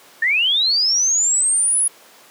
sine linear sweep, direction up, 1760 to 10540 Hz, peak -14 dBFS, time 0.22-1.88 s, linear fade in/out 5 ms, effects pink hiss -46 dBFS RMS until 2.3 s + high-pass 400 Hz 12 dB/octave

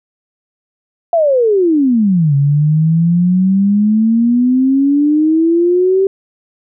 sine exponential two-way sweep, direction down then up, 697 to 138.59 to 390.9 Hz, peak -8 dBFS, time 1.13-6.07 s, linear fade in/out 2 ms, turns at 2.35 s, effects none

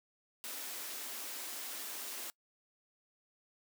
white high-pass noise, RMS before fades -43 dBFS, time 0.44-2.3 s, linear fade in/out 0 ms, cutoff 230 Hz, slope 96 dB/octave, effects noise-tail reverb RT60 0.1 s tail -24 dB re dry

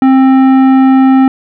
sine tone with tanh clipping, 264.4 Hz, C4, 18 cents sharp, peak -5 dBFS, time 0.02-1.28 s, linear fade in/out 2 ms, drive 13 dB, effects none

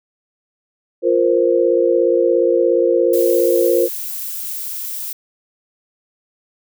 sine chord, F suspended fourth, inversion none, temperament equal, 349.2 / 466.2 / 523.3 Hz, F4 / Bb4 / C5, 0 / 0 / 0 cents, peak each -16 dBFS, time 1.02-3.89 s, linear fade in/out 50 ms
violet noise, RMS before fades -26 dBFS, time 3.13-5.13 s, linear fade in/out 5 ms
effects none

